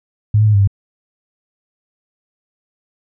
sine tone with pitch steps, 105.7 / 107.9 / 106 / 100.1 / 99.1 Hz, G#2 / A2 / G#2 / G2 / G2, +31 / -33 / +36 / +37 / +19 cents, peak -8 dBFS, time 0.34-0.675 s, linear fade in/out 5 ms, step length 67 ms, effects none

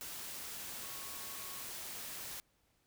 sine tone in noise, 1100 Hz, C#6, 14 cents flat, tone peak -56 dBFS, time 0.83-1.62 s, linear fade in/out 0 ms, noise white, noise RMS -45 dBFS, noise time 0.01-2.4 s, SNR -14 dB, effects pink hiss -75 dBFS RMS until 2.86 s

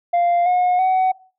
sine tone with pitch steps, 696 / 722.2 / 749.4 Hz, F5 / F#5 / F#5, -6 / -42 / +22 cents, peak -11 dBFS, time 0.13-1.12 s, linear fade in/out 10 ms, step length 330 ms, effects noise-tail reverb RT60 0.4 s tail -23 dB re dry + tanh soft clip ceiling -13 dBFS

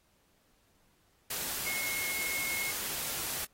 sine tone in noise, 2169 Hz, C#7, 38 cents flat, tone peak -34 dBFS, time 1.66-2.71 s, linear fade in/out 5 ms, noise white, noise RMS -36 dBFS, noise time 1.3-3.45 s, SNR -1 dB, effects pink hiss -70 dBFS RMS until 3.53 s + AAC 48 kbps

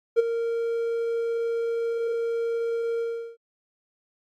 triangle tone with ADSR envelope, 462.9 Hz, A#4, 12 cents flat, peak -10 dBFS, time 0.16-3.37 s, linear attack 33 ms, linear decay 16 ms, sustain -12 dB, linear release 380 ms, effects tanh soft clip ceiling -8 dBFS + AAC 48 kbps

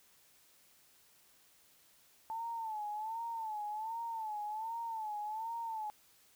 sine tone with vibrato, 880 Hz, A5, in tune, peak -37 dBFS, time 2.3-5.9 s, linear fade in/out 0 ms, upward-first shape sine, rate 1.3 Hz, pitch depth 94 cents each way, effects white hiss -66 dBFS RMS until 6.35 s

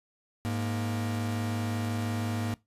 45% pulse tone pair together, 104.47 / 234.7 Hz, G#2 / A#3, +11 / +12 cents, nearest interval octave + major second, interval 1401 cents, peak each -31 / -33 dBFS, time 0.45-2.54 s, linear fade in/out 0 ms, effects noise-tail reverb RT60 0.2 s tail -21 dB re dry + resampled to 32000 Hz

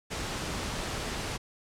pink noise, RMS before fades -34 dBFS, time 0.1-1.38 s, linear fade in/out 20 ms, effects low-pass 8000 Hz 12 dB/octave

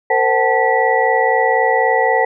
sine tone cluster, 457.1 / 521 / 757 / 874 / 1951 Hz, A#4 / C5 / F#5 / A5 / B6, -34 / -7 / +39 / -12 / -22 cents, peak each -18 dBFS, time 0.1-2.25 s, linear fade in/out 5 ms, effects none

